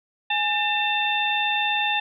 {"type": "harmonic tone with a mistuned harmonic", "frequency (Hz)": 896, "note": "A5", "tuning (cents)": 31, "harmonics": [1, 2, 3, 4], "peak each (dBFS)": [-25, -28, -25, -27], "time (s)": [0.3, 2], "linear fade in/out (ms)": 5, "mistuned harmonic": 1, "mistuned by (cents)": -130, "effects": []}